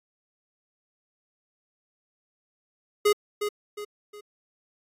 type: tone with echo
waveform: square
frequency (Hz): 415.3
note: G#4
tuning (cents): 0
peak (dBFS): -18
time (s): 3.05-3.13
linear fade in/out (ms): 10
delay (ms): 360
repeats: 3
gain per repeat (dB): -8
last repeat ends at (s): 4.21
effects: AAC 64 kbps